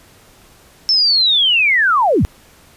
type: linear sweep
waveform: sine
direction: down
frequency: 5370 to 43 Hz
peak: -10 dBFS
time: 0.89-2.25 s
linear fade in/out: 0 ms
effects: pink hiss -47 dBFS RMS until 2.76 s + resampled to 32000 Hz